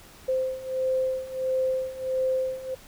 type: beating tone pair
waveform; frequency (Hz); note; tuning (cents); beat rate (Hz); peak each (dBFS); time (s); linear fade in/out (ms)
sine; 519 / 520.5; C5 / C5; -14 / -9; 1.5; -29 / -26; 0.28-2.75; 10
effects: pink hiss -50 dBFS RMS until 2.87 s